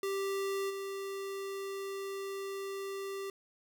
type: tone with level steps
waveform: square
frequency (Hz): 392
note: G4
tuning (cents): 0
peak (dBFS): -33 / -38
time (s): 0.03-3.3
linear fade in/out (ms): 2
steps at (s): 0.69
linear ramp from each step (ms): 20
effects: none